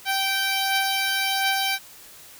10% pulse beating tone pair, 777 / 778.4 Hz, G5 / G5, -16 / -12 cents, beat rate 1.4 Hz, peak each -21 / -14 dBFS, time 0.05-1.79 s, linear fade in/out 50 ms, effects white hiss -46 dBFS RMS until 2.39 s

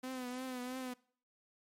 sawtooth tone with vibrato, 253.6 Hz, B3, 46 cents sharp, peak -36 dBFS, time 0.03-0.94 s, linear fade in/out 10 ms, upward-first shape triangle, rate 3 Hz, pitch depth 56 cents each way, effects noise-tail reverb RT60 0.5 s tail -22 dB re dry + MP3 64 kbps

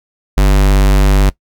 square tone, 49 Hz, G1, in tune, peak -7 dBFS, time 0.37-1.3 s, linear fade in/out 10 ms, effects noise-tail reverb RT60 0.1 s tail -20 dB re dry

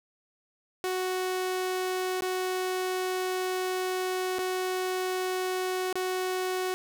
sawtooth tone with dropouts, 370.1 Hz, F#4, in tune, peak -24 dBFS, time 0.84-6.74 s, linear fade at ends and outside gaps 0 ms, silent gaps 2.208-2.222 / 4.385-4.39 / 5.927-5.955 s, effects none

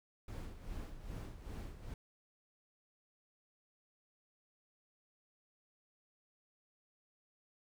brown noise with tremolo, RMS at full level -43 dBFS, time 0.28-1.94 s, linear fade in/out 2 ms, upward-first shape sine, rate 2.5 Hz, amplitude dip 65%, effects none

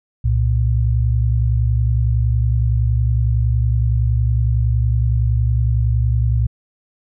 sine tone pair together, 64.99 / 115.8 Hz, C2 / A#2, -11 / -11 cents, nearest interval minor seventh, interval 1000 cents, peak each -16 dBFS, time 0.24-6.47 s, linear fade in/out 10 ms, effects none

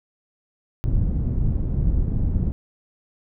pink low-pass noise, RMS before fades -21 dBFS, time 0.84-2.52 s, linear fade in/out 0 ms, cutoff 150 Hz, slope 12 dB/octave, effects none

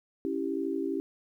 sine chord, C# diminished, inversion none, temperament equal, 277.2 / 329.6 / 392 Hz, C#4 / E4 / G4, 0 / 0 / 0 cents, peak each -33 dBFS, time 0.25-1 s, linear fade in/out 0 ms, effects 11-bit

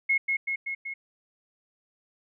sine tone with echo, 2168 Hz, C#7, 39 cents flat, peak -20 dBFS, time 0.09-0.18 s, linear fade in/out 10 ms, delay 190 ms, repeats 4, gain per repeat -3 dB, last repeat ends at 0.94 s, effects none

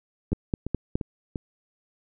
two click trains, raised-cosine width 3 ms, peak -17 / -11 dBFS, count 4 / 4, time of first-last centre 0.32-1.358 / 0.33-0.955 s, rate 2.89 / 4.8 Hz, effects none

